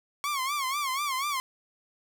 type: tone with vibrato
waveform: sawtooth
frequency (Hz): 1106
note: C#6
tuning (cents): -4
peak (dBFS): -24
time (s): 0.24-1.4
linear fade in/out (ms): 0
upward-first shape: sine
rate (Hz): 4.1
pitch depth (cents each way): 130
effects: none